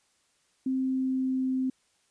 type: tone with pitch glide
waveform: sine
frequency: 262 to 260 Hz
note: C4 to C4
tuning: +2 to -11 cents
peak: -25 dBFS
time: 0.66-1.7 s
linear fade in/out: 5 ms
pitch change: -13 cents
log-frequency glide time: 0.78-1.52 s
effects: white hiss -69 dBFS RMS until 2.1 s + resampled to 22050 Hz